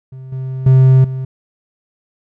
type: tone with level steps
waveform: triangle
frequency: 131 Hz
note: C3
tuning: 2 cents sharp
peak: -27 / -18 / -3 / -17 dBFS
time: 0.12-1.25 s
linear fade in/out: 5 ms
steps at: 0.32 / 0.66 / 1.04 s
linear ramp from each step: 5 ms
effects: none